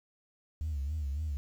sine tone with vibrato, 73.42 Hz, D2, in tune, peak -30 dBFS, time 0.61-1.37 s, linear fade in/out 0 ms, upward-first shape sine, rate 3.6 Hz, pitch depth 130 cents each way, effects tanh soft clip ceiling -28 dBFS + 10-bit

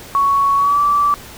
sine tone with pitch glide, 1114 to 1160 Hz, C#6 to D6, +8 to -22 cents, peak -11 dBFS, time 0.15-1.14 s, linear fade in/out 0 ms, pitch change +70 cents, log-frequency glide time 0.56-0.8 s, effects pink hiss -36 dBFS RMS until 1.37 s

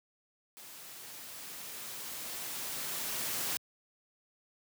white noise with level ramp, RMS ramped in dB -50 to -34 dBFS, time 0.57-3.57 s, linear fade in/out 0 ms, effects high-pass 100 Hz 12 dB/octave

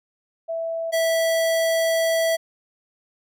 sine / square tone pair in turn, 659.3 / 656 Hz, E5 / E5, 0 / -9 cents, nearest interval unison, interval 9 cents, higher first, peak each -24 / -19 dBFS, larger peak second, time 0.48-0.92 / 0.92-2.37 s, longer second, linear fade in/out 20 ms, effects none

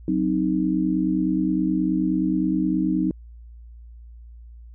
sine chord, C diminished, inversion second, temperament equal, 185 / 261.6 / 311.1 Hz, Gb3 / C4 / Eb4, 0 / 0 / 0 cents, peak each -24 / -25 / -22 dBFS, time 0.08-3.11 s, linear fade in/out 2 ms, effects added 58 Hz sine -40 dBFS peak until 4.74 s

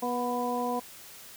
harmonic tone with a mistuned harmonic, 243.8 Hz, B3, 22 cents flat, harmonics 1 / 2 / 3 / 4, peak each -33 / -33 / -33 / -33 dBFS, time 0.02-0.8 s, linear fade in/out 10 ms, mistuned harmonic 4, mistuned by +32 cents, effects white hiss -48 dBFS RMS until 1.36 s

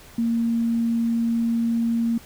sine tone, 231.3 Hz, A#3, 13 cents flat, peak -19 dBFS, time 0.18-2.18 s, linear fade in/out 5 ms, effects pink hiss -47 dBFS RMS until 2.25 s

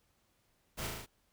pink noise with echo, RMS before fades -40 dBFS, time 0.77-0.88 s, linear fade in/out 20 ms, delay 37 ms, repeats 5, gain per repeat -2 dB, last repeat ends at 1.065 s, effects pink hiss -74 dBFS RMS until 1.32 s

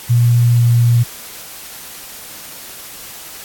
sine tone with pitch glide, 119.7 to 118.94 Hz, A#2 to A#2, +46 to +35 cents, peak -8 dBFS, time 0.09-1.04 s, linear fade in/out 20 ms, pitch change -11 cents, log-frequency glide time 0.52-0.64 s, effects white hiss -33 dBFS RMS until 3.44 s + AAC 64 kbps

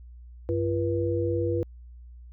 sine tone cluster, 97.1 / 341.4 / 485 Hz, G2 / F4 / B4, -16 / -39 / -31 cents, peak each -28 dBFS, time 0.49-1.63 s, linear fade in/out 0 ms, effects added 60 Hz sine -43 dBFS peak until 2.32 s

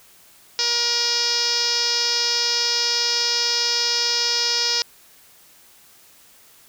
5% pulse tone with low-pass filter, 475.1 Hz, A#4, 33 cents sharp, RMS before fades -21 dBFS, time 0.59-4.82 s, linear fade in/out 0 ms, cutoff 5200 Hz, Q 6.6, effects white hiss -51 dBFS RMS until 6.68 s

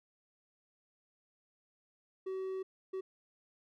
triangle tone bursts at uneven times, 379.2 Hz, F#4, 43 cents sharp, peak -34 dBFS, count 2, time 2.26-2.63 / 2.93-3.01 s, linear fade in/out 10 ms, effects none

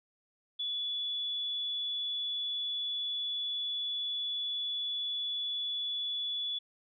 sine tone, 3429 Hz, A7, 45 cents flat, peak -32 dBFS, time 0.59-6.59 s, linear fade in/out 10 ms, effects none

